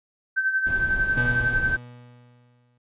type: tone with tremolo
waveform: sine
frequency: 1546 Hz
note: G6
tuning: 24 cents flat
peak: -18 dBFS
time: 0.36-1.77 s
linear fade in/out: 20 ms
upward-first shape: sine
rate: 11 Hz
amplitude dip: 60%
type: noise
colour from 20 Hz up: brown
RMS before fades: -31 dBFS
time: 0.66-1.77 s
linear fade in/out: 10 ms
type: tone with exponential decay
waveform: 35% pulse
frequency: 121.8 Hz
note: B2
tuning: 24 cents flat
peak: -22 dBFS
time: 1.17-2.78 s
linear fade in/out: 5 ms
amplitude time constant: 350 ms
effects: resampled to 8000 Hz